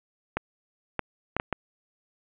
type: clicks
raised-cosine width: 0.5 ms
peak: -11 dBFS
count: 5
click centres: 0.37 / 0.993 / 1.366 / 1.399 / 1.527 s
effects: resampled to 8000 Hz + 8-bit